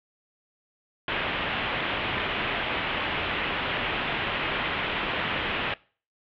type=low-pass noise; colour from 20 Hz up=white; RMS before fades=-29 dBFS; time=1.08-5.74 s; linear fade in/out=2 ms; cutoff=3200 Hz; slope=48 dB/octave; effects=noise-tail reverb RT60 0.4 s tail -22 dB re dry